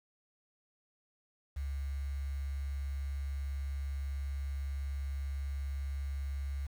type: tone with quantisation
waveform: sine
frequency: 69.3 Hz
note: C#2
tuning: in tune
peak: -34 dBFS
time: 1.56-6.67 s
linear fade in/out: 10 ms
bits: 9
effects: none